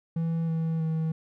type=tone with pitch steps; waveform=triangle; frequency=164.81 / 162.45 / 160.12 Hz; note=E3 / E3 / D#3; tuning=0 / -25 / +50 cents; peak=-23 dBFS; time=0.16-1.12 s; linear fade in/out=5 ms; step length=320 ms; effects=none